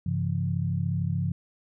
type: tone cluster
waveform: sine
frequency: 97.9 / 135.3 / 168.8 Hz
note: G2 / C#3 / E3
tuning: -2 / -42 / +41 cents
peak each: -29 dBFS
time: 0.06-1.32 s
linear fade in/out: 5 ms
effects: none